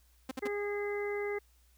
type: tone bursts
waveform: sawtooth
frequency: 261.6 Hz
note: C4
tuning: in tune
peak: -31 dBFS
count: 3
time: 0.29-0.475 s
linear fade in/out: 5 ms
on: 23 ms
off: 58 ms
type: harmonic tone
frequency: 410 Hz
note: G#4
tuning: 22 cents flat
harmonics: 1 / 2 / 3 / 4 / 5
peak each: -33 / -45 / -48 / -48 / -41 dBFS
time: 0.42-1.39 s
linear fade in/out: 10 ms
effects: added 60 Hz sine -63 dBFS peak until 1.77 s + white hiss -70 dBFS RMS until 1.77 s